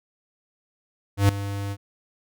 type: tone with ADSR envelope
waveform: square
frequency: 100 Hz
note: G2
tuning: 35 cents sharp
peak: -13 dBFS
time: 1.17-1.77 s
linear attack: 120 ms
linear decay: 3 ms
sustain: -15 dB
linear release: 53 ms
effects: none